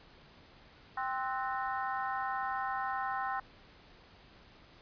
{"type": "harmonic tone with a mistuned harmonic", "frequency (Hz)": 261.6, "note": "C4", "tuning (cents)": 0, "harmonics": [3, 4, 5, 6, 7], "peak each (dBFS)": [-36, -38, -40, -42, -43], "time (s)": [0.97, 3.4], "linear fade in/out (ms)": 5, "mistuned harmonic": 6, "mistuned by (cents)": -90, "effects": ["pink hiss -58 dBFS RMS until 4.81 s", "resampled to 11025 Hz"]}